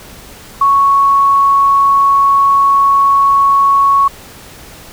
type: tone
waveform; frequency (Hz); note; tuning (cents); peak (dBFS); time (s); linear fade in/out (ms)
sine; 1108.7; C#6; 0; -6; 0.61-4.08; 5
effects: pink hiss -35 dBFS RMS until 4.92 s